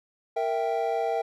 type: chord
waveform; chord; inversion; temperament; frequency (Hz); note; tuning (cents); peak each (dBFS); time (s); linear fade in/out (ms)
triangle; E diminished; second; equal with one note detuned; 463.5 / 659.3 / 784; Bb4 / E5 / G5; -10 / 0 / 0; -27; 0.36-1.22; 10
effects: none